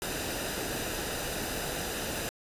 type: noise with comb filter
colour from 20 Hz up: pink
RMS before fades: -34 dBFS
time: 0.02-2.29 s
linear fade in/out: 0 ms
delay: 0.91 ms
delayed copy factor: -0.5
effects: resampled to 32000 Hz